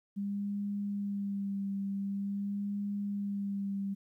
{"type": "tone with vibrato", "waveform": "sine", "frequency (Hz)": 200, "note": "G3", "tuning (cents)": 35, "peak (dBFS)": -32, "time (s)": [0.16, 3.95], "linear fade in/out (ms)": 20, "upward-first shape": "sine", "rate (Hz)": 0.46, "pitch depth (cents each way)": 24, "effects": ["12-bit"]}